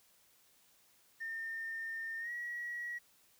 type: tone with pitch glide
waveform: triangle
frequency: 1814 to 1916.3 Hz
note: A#6 to A#6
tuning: -48 to +47 cents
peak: -35 dBFS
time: 1.2-2.99 s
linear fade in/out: 20 ms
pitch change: +95 cents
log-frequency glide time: 2.19-2.31 s
effects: tanh soft clip ceiling -36 dBFS + white hiss -68 dBFS RMS until 3.39 s